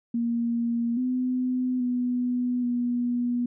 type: tone with pitch steps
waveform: sine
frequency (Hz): 234.5 / 253.1 / 247 / 242.7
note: A#3 / B3 / B3 / B3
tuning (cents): +11 / +43 / 0 / -30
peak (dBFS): -23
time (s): 0.14-3.46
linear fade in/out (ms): 5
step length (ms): 830
effects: none